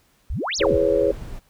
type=exponential two-way sweep; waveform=sine; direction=up then down; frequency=42.21 to 7040 to 42.21 Hz; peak=-23 dBFS; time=0.3-0.78 s; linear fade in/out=0 ms; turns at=0.57 s
type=noise; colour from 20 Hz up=brown; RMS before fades=-34 dBFS; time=0.58-1.4 s; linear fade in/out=20 ms
type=chord; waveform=sine; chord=C# minor seventh; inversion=first; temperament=just; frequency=332.6 / 415.8 / 498.9 / 554.4 Hz; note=E4 / G#4 / B4 / C#5; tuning=+16 / +2 / +17 / 0 cents; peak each=-25 / -21 / -22 / -20 dBFS; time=0.6-1.12 s; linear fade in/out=10 ms
effects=pink hiss -61 dBFS RMS until 1.49 s